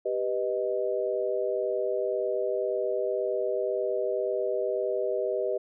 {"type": "chord", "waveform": "sine", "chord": "G augmented", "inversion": "none", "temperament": "equal", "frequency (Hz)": [392, 493.9, 622.3], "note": ["G4", "B4", "D#5"], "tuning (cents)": [0, 0, 0], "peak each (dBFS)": -30, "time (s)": [0.05, 5.58], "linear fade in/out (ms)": 10, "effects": []}